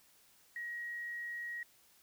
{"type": "tone", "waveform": "sine", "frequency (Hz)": 1897, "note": "A#6", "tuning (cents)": 30, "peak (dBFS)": -39, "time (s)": [0.56, 1.63], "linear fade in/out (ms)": 2, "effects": ["white hiss -66 dBFS RMS until 2.02 s"]}